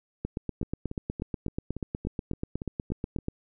two click trains, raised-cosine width 3 ms, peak -17 / -22 dBFS, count 26 / 10, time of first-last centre 0.25-3.284 / 0.63-3.187 s, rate 8.24 / 3.52 Hz, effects none

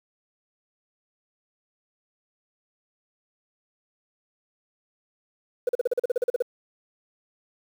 sine tone bursts, 490.6 Hz, B4, 12 cents flat, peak -17 dBFS, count 13, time 5.67-6.423 s, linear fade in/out 5 ms, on 21 ms, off 40 ms, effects tanh soft clip ceiling -17 dBFS + 8-bit

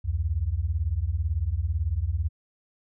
sine beating tone pair, 69.4 / 87.4 Hz, C#2 / F2, +3 / +2 cents, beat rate 18 Hz, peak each -27 / -26 dBFS, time 0.04-2.29 s, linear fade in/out 20 ms, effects none

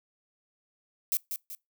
violet noise with echo, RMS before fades -27 dBFS, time 1.12-1.17 s, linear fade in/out 0 ms, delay 190 ms, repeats 2, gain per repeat -7 dB, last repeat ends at 1.55 s, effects noise-tail reverb RT60 0.2 s tail -24 dB re dry

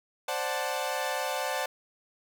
sawtooth chord, D dominant seventh, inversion third, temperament equal, 523.3 / 587.3 / 740 / 880 Hz, C5 / D5 / F#5 / A5, 0 / 0 / 0 / 0 cents, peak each -31 dBFS, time 0.28-1.66 s, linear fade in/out 5 ms, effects none

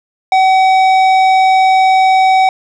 triangle tone with tanh clipping, 758 Hz, F#5, 42 cents sharp, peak -8 dBFS, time 0.32-2.49 s, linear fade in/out 2 ms, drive 16 dB, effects none

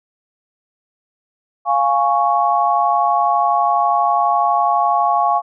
sine chord, Db major, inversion first, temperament equal, 698.5 / 830.6 / 1108.7 Hz, F5 / Ab5 / Db6, 0 / 0 / 0 cents, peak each -17 dBFS, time 1.65-5.42 s, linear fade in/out 50 ms, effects none

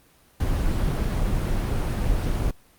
brown noise, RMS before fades -23 dBFS, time 0.4-2.51 s, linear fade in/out 5 ms, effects pink hiss -57 dBFS RMS until 2.78 s + Opus 24 kbps

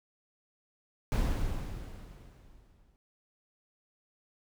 brown noise with exponential decay, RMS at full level -26 dBFS, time 1.12-2.96 s, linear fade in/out 0 ms, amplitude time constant 400 ms, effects none

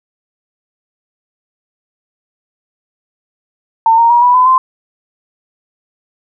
sine tone with pitch steps, 903 / 928.4 / 954.5 / 981.3 / 1008.9 / 1037.3 Hz, A5 / A#5 / A#5 / B5 / B5 / C6, +45 / -7 / +41 / -11 / +37 / -15 cents, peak -5 dBFS, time 3.86-4.58 s, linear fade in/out 2 ms, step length 120 ms, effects none

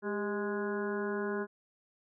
harmonic tone with a mistuned harmonic, 207.7 Hz, G#3, in tune, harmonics 1 / 2 / 3 / 4 / 5 / 6 / 7 / 8, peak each -37 / -34 / -45 / -48 / -43 / -53 / -42 / -46 dBFS, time 0.02-1.47 s, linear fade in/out 50 ms, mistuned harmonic 2, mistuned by -53 cents, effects none

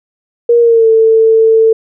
sine tone with pitch glide, 472.3 to 446.3 Hz, A#4 to A4, +23 to +25 cents, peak -4 dBFS, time 0.49-1.73 s, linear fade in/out 5 ms, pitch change -98 cents, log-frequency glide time 0.6-0.88 s, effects none

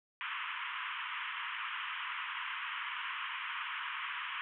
pink band-pass noise, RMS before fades -40 dBFS, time 0.21-4.41 s, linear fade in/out 0 ms, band 970 to 3200 Hz, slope 96 dB/octave, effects none

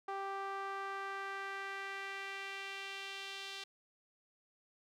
sawtooth tone with band-pass filter sweep, 392 Hz, G4, in tune, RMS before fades -43 dBFS, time 0.08-3.64 s, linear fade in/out 5 ms, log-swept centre 950 to 3600 Hz, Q 1.8, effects none

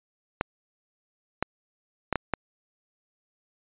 clicks, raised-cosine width 0.5 ms, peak -9 dBFS, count 5, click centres 0.411 / 1.426 / 2.127 / 2.157 / 2.337 s, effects resampled to 8000 Hz

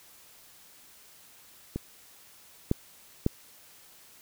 clicks, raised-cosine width 3 ms, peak -18 / -10 / -10 dBFS, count 3, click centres 1.76 / 2.714 / 3.264 s, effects white hiss -55 dBFS RMS until 4.21 s

